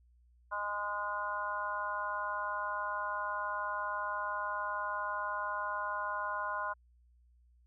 harmonic tone, 206.1 Hz, G#3, 13 cents flat, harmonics 3 / 4 / 5 / 6 / 7, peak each -43 / -45 / -36 / -45 / -39 dBFS, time 0.51-6.74 s, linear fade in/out 20 ms, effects added 60 Hz sine -62 dBFS peak until 7.66 s

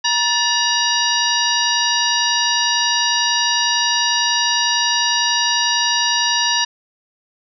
harmonic tone with a mistuned harmonic, 951 Hz, A#5, 34 cents sharp, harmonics 1 / 2 / 3 / 4 / 5 / 6, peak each -22 / -22 / -22 / -22 / -22 / -22 dBFS, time 0.04-6.65 s, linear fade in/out 10 ms, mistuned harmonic 2, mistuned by -140 cents, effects none

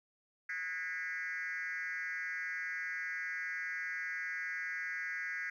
sine tone with frequency modulation, 1815 Hz, A#6, 47 cents flat, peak -35 dBFS, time 0.49-5.5 s, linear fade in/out 5 ms, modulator 179 Hz, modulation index 1.8, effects tanh soft clip ceiling -33 dBFS + 12-bit

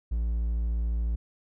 triangle tone, 57 Hz, A#1, 38 cents flat, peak -23 dBFS, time 0.11-1.16 s, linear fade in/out 10 ms, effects none

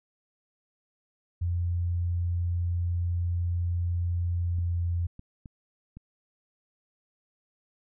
sine tone with pitch glide, 87 to 86.3 Hz, F2 to F2, -6 to -20 cents, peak -25 dBFS, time 1.41-5.07 s, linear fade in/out 10 ms, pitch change -14 cents, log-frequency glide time 4.39-4.8 s
clicks, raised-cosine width 5 ms, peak -31 dBFS, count 4, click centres 4.586 / 5.194 / 5.458 / 5.97 s
effects none

